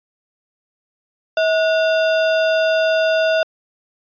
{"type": "tone with sample-and-hold", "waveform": "sine", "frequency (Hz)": 643, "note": "E5", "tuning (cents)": -43, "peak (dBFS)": -13, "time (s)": [1.37, 3.43], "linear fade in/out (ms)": 2, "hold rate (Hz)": 2100, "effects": ["resampled to 11025 Hz"]}